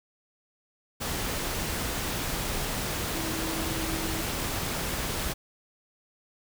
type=tone in noise; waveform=sine; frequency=323.6 Hz; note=E4; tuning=32 cents flat; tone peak=-35 dBFS; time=3.13-4.23 s; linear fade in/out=20 ms; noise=pink; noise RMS=-31 dBFS; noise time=1-5.34 s; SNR=-7 dB; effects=none